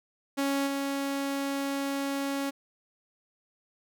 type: tone with level steps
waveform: sawtooth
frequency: 277.2 Hz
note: C#4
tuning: in tune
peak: -22 / -25 dBFS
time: 0.37-2.51 s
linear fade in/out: 20 ms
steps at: 0.66 s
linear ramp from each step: 20 ms
effects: none